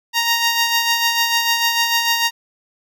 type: tone with tremolo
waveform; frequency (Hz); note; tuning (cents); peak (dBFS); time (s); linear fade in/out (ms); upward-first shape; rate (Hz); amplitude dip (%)
10% pulse; 932.3; A#5; 0; -5; 0.13-2.31; 50; sine; 6.7; 45
effects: none